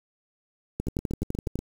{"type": "two click trains", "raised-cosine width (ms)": 3, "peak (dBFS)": [-19, -15], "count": [7, 10], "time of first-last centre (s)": [[0.87, 1.59], [0.8, 1.556]], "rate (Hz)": [8.33, 11.9], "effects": ["7-bit"]}